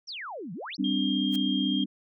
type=exponential two-way sweep; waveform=sine; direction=down then up; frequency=5920 to 155.56 to 5920 Hz; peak=-35 dBFS; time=0.07-0.77 s; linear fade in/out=20 ms; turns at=0.53 s
type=chord; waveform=sine; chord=G suspended fourth; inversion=none; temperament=equal with one note detuned; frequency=196 / 257.6 / 293.7 Hz; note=G3 / C4 / D4; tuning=0 / -27 / 0 cents; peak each=-29 dBFS; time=0.78-1.86 s; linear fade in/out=20 ms
type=tone; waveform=sine; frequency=3214 Hz; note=G7; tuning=43 cents sharp; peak=-30 dBFS; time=0.84-1.84 s; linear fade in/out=5 ms
type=noise with exponential growth; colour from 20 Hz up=white; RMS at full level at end=-36 dBFS; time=1.29-1.36 s; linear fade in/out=5 ms; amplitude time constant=15 ms
effects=none